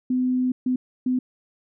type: tone bursts at uneven times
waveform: sine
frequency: 253.5 Hz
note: B3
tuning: 45 cents sharp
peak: -19 dBFS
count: 3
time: 0.1-0.52 / 0.66-0.76 / 1.06-1.19 s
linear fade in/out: 5 ms
effects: none